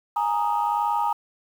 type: chord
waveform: sine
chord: Ab suspended second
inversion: none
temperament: equal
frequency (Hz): 830.6 / 932.3 / 1244.5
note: Ab5 / Bb5 / Eb6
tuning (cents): 0 / 0 / 0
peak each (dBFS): -24 / -23 / -28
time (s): 0.16-1.13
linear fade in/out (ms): 5
effects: tanh soft clip ceiling -13 dBFS + 8-bit